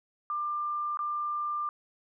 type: tone with dropouts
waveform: sine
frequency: 1192 Hz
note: D6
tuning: 25 cents sharp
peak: -29 dBFS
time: 0.3-1.69 s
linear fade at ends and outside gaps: 1 ms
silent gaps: 0.972-0.991 s
effects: none